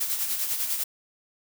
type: noise with tremolo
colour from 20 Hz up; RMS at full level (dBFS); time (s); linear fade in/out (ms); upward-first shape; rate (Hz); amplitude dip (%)
blue; -26; 0-0.84; 10; sine; 10; 50
effects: none